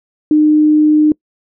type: tone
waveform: sine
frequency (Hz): 304.2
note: D#4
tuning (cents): -39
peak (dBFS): -6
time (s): 0.31-1.12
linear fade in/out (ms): 2
effects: noise-tail reverb RT60 0.1 s tail -26 dB re dry